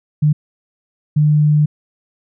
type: tone bursts at uneven times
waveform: sine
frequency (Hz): 150.2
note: D3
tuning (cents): +39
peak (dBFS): -9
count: 2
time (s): 0.22-0.33 / 1.16-1.66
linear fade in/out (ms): 10
effects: none